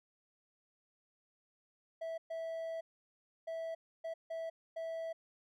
triangle tone bursts at uneven times, 655 Hz, E5, 11 cents flat, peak -36 dBFS, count 6, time 2.01-2.18 / 2.3-2.81 / 3.47-3.75 / 4.04-4.14 / 4.3-4.5 / 4.76-5.13 s, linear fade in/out 10 ms, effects none

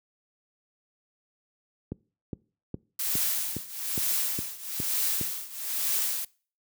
click train, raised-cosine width 3 ms, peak -19 dBFS, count 9, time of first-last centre 1.92-5.212 s, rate 2.43 Hz
blue noise with tremolo, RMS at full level -26 dBFS, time 2.99-6.25 s, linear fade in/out 5 ms, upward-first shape triangle, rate 1.1 Hz, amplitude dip 90%
effects noise-tail reverb RT60 0.4 s tail -23 dB re dry + high-pass 80 Hz 12 dB/octave

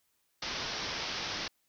white low-pass noise, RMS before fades -37 dBFS, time 0.42-1.48 s, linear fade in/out 5 ms, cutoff 5800 Hz, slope 96 dB/octave, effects white hiss -75 dBFS RMS until 1.68 s

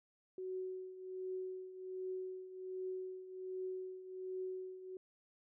sine tone with tremolo, 372.6 Hz, F#4, 12 cents sharp, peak -38 dBFS, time 0.38-4.97 s, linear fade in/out 2 ms, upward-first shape triangle, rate 1.3 Hz, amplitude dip 75%, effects none

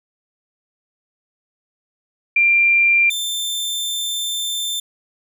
sine / sawtooth tone pair in turn, 2377 / 3561 Hz, D7 / A7, +20 / +20 cents, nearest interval perfect fifth, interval 700 cents, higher second, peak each -11 / -18 dBFS, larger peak first, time 2.36-3.1 / 3.1-4.8 s, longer second, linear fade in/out 5 ms, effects none

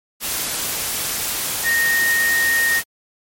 sine tone in noise, 1855 Hz, A#6, 9 cents flat, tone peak -15 dBFS, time 1.63-2.82 s, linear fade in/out 50 ms, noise white, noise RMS -23 dBFS, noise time 0.2-2.84 s, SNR +5 dB, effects MP3 64 kbps

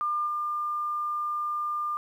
sine tone with level steps, 1200 Hz, D6, 37 cents sharp, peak -25 / -27 dBFS, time 0.01-1.97 s, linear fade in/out 0 ms, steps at 0.26 s, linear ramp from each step 20 ms, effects 10-bit

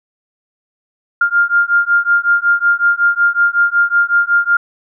sine beating tone pair, 1400 / 1405.4 Hz, F6 / F6, +4 / +10 cents, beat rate 5.4 Hz, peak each -13 dBFS, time 1.21-4.57 s, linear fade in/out 5 ms, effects none

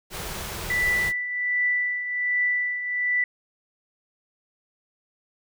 pink band-stop noise, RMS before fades -33 dBFS, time 0.1-1.13 s, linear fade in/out 50 ms, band 220 to 320 Hz, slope 96 dB/octave
sine tone with tremolo, 1975.5 Hz, B6, in tune, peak -19 dBFS, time 0.7-3.24 s, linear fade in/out 2 ms, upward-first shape triangle, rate 1.3 Hz, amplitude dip 65%
effects none

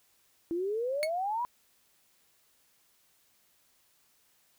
sine exponential sweep, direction up, 327 to 1000 Hz, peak -29 dBFS, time 0.51-1.45 s, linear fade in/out 0 ms
30% pulse tone with exponential decay, 2200 Hz, C#7, 14 cents flat, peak -23 dBFS, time 1.03-1.1 s, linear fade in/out 0 ms, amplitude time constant 15 ms
effects white hiss -68 dBFS RMS until 4.58 s

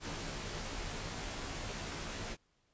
pink noise with comb filter, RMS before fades -41 dBFS, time 0-2.37 s, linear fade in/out 50 ms, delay 16 ms, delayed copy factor -0.75, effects pink hiss -75 dBFS RMS until 2.73 s + resampled to 16000 Hz

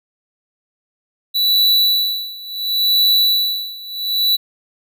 square tone with tremolo, 3951 Hz, B7, in tune, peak -11 dBFS, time 1.34-4.37 s, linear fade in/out 20 ms, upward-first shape sine, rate 0.71 Hz, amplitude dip 90%, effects none

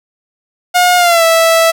sawtooth tone with pitch glide, 717 to 657.5 Hz, F5 to E5, +45 to -5 cents, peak -3 dBFS, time 0.74-1.72 s, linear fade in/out 20 ms, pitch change -150 cents, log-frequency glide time 0.97-1.24 s, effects none

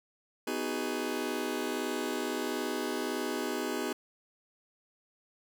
sawtooth chord, G# minor seventh, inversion first, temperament just, 249.2 / 311.5 / 373.8 / 415.3 Hz, B3 / D#4 / F#4 / G#4, +16 / +2 / +18 / 0 cents, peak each -33 dBFS, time 0.47-3.93 s, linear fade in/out 5 ms, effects none

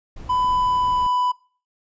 brown noise, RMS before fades -35 dBFS, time 0.16-1.07 s, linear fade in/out 5 ms
triangle tone with pitch glide, 1000 to 993.7 Hz, B5 to B5, +21 to +10 cents, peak -16 dBFS, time 0.29-1.32 s, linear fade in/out 10 ms, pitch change -11 cents, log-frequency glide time 0.47-1.1 s
effects noise-tail reverb RT60 0.4 s tail -22 dB re dry + resampled to 16000 Hz

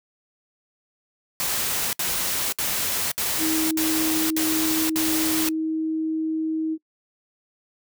white noise bursts, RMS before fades -25 dBFS, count 7, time 1.4-5.488 s, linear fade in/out 0 ms, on 530 ms, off 63 ms
sine tone, 317.4 Hz, D#4, 35 cents sharp, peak -22 dBFS, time 3.38-6.78 s, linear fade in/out 50 ms
effects noise-tail reverb RT60 0.1 s tail -23 dB re dry

